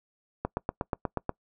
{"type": "click train", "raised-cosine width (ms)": 1, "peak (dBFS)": -14, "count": 8, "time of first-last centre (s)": [0.45, 1.293], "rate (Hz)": 8.3, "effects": ["noise-tail reverb RT60 0.1 s tail -24 dB re dry"]}